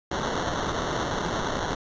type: noise with sample-and-hold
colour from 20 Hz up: violet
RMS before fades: -28 dBFS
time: 0.11-1.75 s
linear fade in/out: 5 ms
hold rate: 2450 Hz
effects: resampled to 16000 Hz